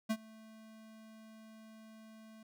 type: tone with ADSR envelope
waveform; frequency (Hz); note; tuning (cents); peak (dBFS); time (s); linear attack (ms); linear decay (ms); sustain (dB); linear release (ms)
square; 220; A3; 0; -30; 0.09-2.43; 18; 56; -24; 4
effects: none